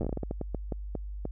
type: slowing click train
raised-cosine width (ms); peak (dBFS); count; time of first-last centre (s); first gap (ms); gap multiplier
2; -19; 15; 0.01-1.254; 9; 1.31
effects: added 50 Hz sine -35 dBFS peak until 1.31 s